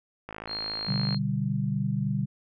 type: click train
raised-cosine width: 0.5 ms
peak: -22 dBFS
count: 47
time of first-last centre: 0.29-1.145 s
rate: 53.8 Hz
type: tone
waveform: sine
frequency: 4219 Hz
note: C8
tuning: 14 cents sharp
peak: -31 dBFS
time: 0.47-1.19 s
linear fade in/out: 50 ms
type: chord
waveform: sine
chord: G major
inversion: first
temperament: equal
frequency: 123.47 / 146.83 / 196 Hz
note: B2 / D3 / G3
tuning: 0 / 0 / 0 cents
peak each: -30 / -29 / -29 dBFS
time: 0.87-2.26 s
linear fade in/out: 20 ms
effects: none